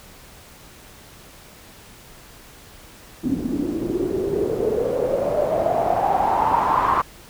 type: noise with low-pass filter sweep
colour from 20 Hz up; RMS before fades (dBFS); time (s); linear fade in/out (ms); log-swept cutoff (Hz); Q
white; -21; 3.23-7.02; 10; 260 to 1100; 8.2
effects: pink hiss -45 dBFS RMS until 7.29 s